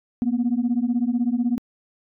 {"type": "beating tone pair", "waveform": "sine", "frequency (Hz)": [233.1, 249.1], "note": ["A#3", "B3"], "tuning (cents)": [0, 15], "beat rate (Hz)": 16, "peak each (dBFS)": -21, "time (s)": [0.22, 1.58], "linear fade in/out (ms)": 0, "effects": ["tanh soft clip ceiling -14 dBFS"]}